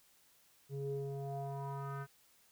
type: tone with low-pass filter sweep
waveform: square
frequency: 138.59 Hz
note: C#3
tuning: in tune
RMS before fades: -41 dBFS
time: 0.69-2.07 s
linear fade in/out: 50 ms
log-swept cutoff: 330 to 1500 Hz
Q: 4.8
effects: white hiss -68 dBFS RMS until 2.51 s